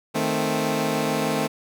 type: chord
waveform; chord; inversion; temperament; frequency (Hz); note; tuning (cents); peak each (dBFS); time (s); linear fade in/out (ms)
15% pulse; A diminished; second; equal; 155.56 / 220 / 261.6; Eb3 / A3 / C4; 0 / 0 / 0; -21 / -19 / -20; 0.14-1.48; 20
effects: none